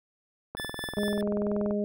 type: click train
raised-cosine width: 1 ms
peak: -21 dBFS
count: 25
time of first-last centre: 0.55-1.709 s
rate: 20.7 Hz
type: tone with tremolo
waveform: 25% pulse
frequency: 1745 Hz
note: A6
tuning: 15 cents flat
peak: -29 dBFS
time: 0.57-1.21 s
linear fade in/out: 0 ms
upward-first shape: triangle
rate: 4.6 Hz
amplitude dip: 70%
type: harmonic tone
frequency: 206.1 Hz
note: G#3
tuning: 13 cents flat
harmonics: 1 / 2 / 3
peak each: -28 / -31 / -33 dBFS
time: 0.97-1.84 s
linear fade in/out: 0 ms
effects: none